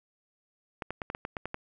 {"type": "clicks", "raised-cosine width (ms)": 0.5, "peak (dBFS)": -19, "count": 9, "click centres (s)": [0.822, 0.906, 1.018, 1.101, 1.149, 1.251, 1.368, 1.456, 1.544], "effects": []}